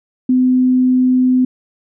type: tone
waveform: sine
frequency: 254.4 Hz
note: C4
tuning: 48 cents flat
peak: -9 dBFS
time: 0.29-1.45 s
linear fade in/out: 5 ms
effects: none